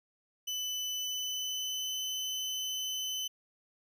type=tone with pitch glide; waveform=30% pulse; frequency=3000 to 3031 Hz; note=F#7 to F#7; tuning=+23 to +41 cents; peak=-31 dBFS; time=0.47-3.28 s; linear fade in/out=10 ms; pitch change=+18 cents; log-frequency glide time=0.97-1.98 s; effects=none